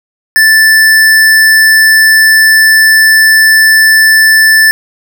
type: tone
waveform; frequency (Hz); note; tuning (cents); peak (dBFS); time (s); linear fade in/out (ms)
square; 1760; A6; 0; -3; 0.36-4.71; 0
effects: none